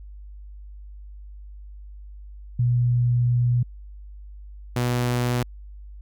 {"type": "tone pair in turn", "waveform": ["sine", "sawtooth"], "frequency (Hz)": [121.6, 122.38], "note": ["B2", "B2"], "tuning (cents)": [-26, -15], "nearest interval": "unison", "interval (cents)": 11, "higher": "second", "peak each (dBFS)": -17, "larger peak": "neither", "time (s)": [[2.59, 3.63], [4.76, 5.43]], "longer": "first", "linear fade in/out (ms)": 5, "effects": ["added 50 Hz sine -38 dBFS peak until 6.01 s"]}